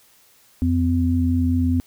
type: tone pair together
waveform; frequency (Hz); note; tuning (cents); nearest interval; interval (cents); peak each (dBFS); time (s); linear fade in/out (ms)
sine; 86.36 / 254.2; F2 / C4; -19 / -50; octave + perfect fifth; 1869; -19; 0.62-1.8; 0
effects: white hiss -55 dBFS RMS until 1.86 s